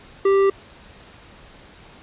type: tone with tanh clipping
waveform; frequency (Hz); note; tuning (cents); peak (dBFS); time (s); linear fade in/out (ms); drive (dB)
triangle; 392; G4; 0; -15; 0.25-0.5; 5; 15
effects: pink hiss -46 dBFS RMS until 2.02 s + resampled to 8000 Hz